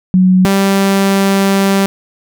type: tone pair in turn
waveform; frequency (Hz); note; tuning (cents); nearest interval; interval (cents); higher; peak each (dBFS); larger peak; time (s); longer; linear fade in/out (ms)
sine / sawtooth; 185 / 195.85; F#3 / G3; 0 / -1; minor second; 99; second; -5; neither; 0.14-0.45 / 0.45-1.86; second; 0
effects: none